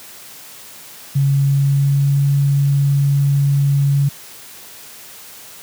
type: tone with pitch glide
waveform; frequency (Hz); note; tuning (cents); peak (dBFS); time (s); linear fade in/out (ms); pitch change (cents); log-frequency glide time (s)
sine; 138.59 to 140.36; C#3 to C#3; 0 to +22; -11; 1.15-4.09; 10; +22; 1.32-2.25
effects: white hiss -38 dBFS RMS until 5.62 s + high-pass 80 Hz 12 dB/octave